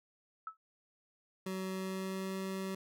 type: tone with exponential decay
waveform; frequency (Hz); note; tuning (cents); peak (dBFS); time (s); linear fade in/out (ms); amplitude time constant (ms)
sine; 1304; E6; -19; -35; 0.47-0.57; 2; 20
type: tone with pitch glide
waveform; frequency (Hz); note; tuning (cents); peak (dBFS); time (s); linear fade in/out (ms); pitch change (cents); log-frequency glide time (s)
25% pulse; 188.5 to 191.13; F#3 to G3; +32 to -44; -33; 1.46-2.75; 5; +24; 1.67-2.4
effects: none